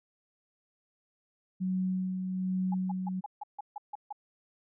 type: tone with tremolo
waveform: sine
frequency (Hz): 185.9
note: F#3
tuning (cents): +8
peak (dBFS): -27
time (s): 1.6-3.21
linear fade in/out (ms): 20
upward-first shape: sine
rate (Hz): 1.2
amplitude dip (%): 40
type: tone bursts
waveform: sine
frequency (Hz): 830.6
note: G#5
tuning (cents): 0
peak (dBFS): -35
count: 9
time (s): 2.72-4.127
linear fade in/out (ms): 5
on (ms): 23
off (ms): 150
effects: none